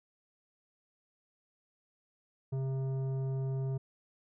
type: tone with tanh clipping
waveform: triangle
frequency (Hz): 133.5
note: C3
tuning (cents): +35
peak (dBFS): -33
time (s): 2.52-3.78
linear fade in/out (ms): 10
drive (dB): 15
effects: none